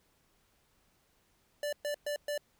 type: tone bursts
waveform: square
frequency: 586 Hz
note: D5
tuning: 4 cents flat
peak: -33 dBFS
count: 4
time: 1.63-2.378 s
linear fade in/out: 2 ms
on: 97 ms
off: 120 ms
effects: pink hiss -71 dBFS RMS until 2.59 s